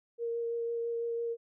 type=tone with vibrato; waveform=sine; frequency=466.2 Hz; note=A#4; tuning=in tune; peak=-31 dBFS; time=0.18-1.37 s; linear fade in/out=50 ms; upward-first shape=sine; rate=6 Hz; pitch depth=10 cents each way; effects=none